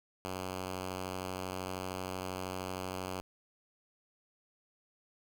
5% pulse tone, 92.9 Hz, F#2, 7 cents sharp, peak -26 dBFS, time 0.25-3.21 s, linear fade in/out 0 ms, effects none

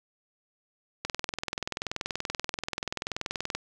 click train, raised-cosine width 0.2 ms, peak -13 dBFS, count 53, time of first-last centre 1.05-3.55 s, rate 20.8 Hz, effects none

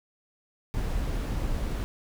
brown noise, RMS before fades -29 dBFS, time 0.74-1.84 s, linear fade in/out 0 ms, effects none

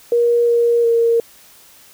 sine tone with pitch steps, 474 / 471.2 / 463.8 Hz, A#4 / A#4 / A#4, +29 / +19 / -9 cents, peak -11 dBFS, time 0.12-1.2 s, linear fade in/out 2 ms, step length 360 ms, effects white hiss -46 dBFS RMS until 1.93 s

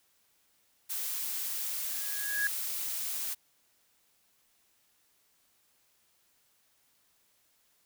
blue noise, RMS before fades -35 dBFS, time 0.89-3.35 s, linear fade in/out 20 ms
sine tone with exponential growth, 1661.2 Hz, G#6, in tune, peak -25 dBFS, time 1.82-2.47 s, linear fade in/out 1 ms, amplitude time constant 140 ms
effects white hiss -70 dBFS RMS until 7.85 s

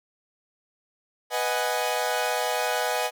sawtooth chord, G# minor seventh, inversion first, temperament equal, 493.9 / 622.3 / 740 / 830.6 Hz, B4 / D#5 / F#5 / G#5, 0 / 0 / 0 / 0 cents, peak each -26 dBFS, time 1.3-3.11 s, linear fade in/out 50 ms, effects none

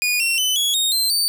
sawtooth tone with pitch steps, 2455 / 2724 / 3022 / 3354 / 3721 / 4129 / 4581 Hz, D#7 / F7 / F#7 / G#7 / A#7 / C8 / D8, -24 / -44 / +36 / +16 / -4 / -24 / -44 cents, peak -14 dBFS, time 0.02-1.28 s, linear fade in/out 0 ms, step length 180 ms, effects none

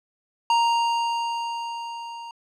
square tone with level ramp, 932.3 Hz, A#5, in tune, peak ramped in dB -17 to -36 dBFS, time 0.5-2.31 s, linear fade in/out 2 ms, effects low-pass 5000 Hz 12 dB/octave

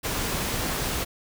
pink noise, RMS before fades -28 dBFS, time 0.03-1.05 s, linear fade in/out 20 ms, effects none

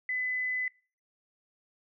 sine tone, 2009 Hz, B6, 29 cents sharp, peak -29 dBFS, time 0.09-0.68 s, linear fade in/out 2 ms, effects noise-tail reverb RT60 0.4 s tail -23 dB re dry

